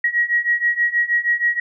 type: beating tone pair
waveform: sine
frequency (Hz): 1900 / 1906.3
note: A#6 / A#6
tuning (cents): +33 / +38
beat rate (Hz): 6.3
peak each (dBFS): -20 / -18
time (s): 0.04-1.6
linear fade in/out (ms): 5
effects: none